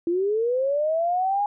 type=linear sweep; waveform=sine; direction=up; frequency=332 to 830.6 Hz; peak=-20 dBFS; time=0.07-1.46 s; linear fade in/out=2 ms; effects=none